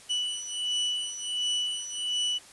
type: beating tone pair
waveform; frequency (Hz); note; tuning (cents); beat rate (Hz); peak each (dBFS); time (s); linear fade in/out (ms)
40% pulse; 2960 / 2961.4; F#7 / F#7; 0 / +1; 1.4; -31 / -30; 0.09-2.39; 20
effects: white hiss -51 dBFS RMS until 2.52 s + resampled to 24000 Hz